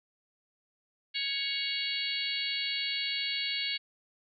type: harmonic tone with a mistuned harmonic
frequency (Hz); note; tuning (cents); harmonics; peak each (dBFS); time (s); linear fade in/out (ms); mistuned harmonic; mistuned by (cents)
554.4; C#5; 0; 3 / 4 / 5 / 6 / 7 / 8; -44 / -36 / -37 / -38 / -37 / -36; 1.14-3.78; 20; 5; +43
effects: none